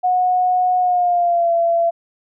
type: tone with pitch glide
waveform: sine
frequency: 730 to 677.2 Hz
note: F#5 to E5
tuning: -24 to +46 cents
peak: -13 dBFS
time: 0.03-1.91 s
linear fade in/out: 20 ms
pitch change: -130 cents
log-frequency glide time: 0.79-1.52 s
effects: none